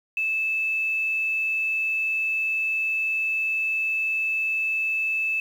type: tone with quantisation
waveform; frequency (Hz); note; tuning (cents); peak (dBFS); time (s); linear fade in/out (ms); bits
sine; 2623; E7; -9; -22; 0.17-5.4; 2; 8
effects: none